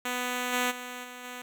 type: tone with level steps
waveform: 5% pulse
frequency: 248.2 Hz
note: B3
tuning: 9 cents sharp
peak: -18 / -14 / -26 / -30 / -27 dBFS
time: 0.05-1.42 s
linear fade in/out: 5 ms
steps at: 0.52 / 0.7 / 1.03 / 1.23 s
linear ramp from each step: 20 ms
effects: none